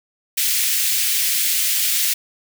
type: high-pass noise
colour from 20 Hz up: white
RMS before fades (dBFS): -19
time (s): 0.37-2.14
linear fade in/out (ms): 10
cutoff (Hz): 2000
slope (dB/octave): 24
effects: none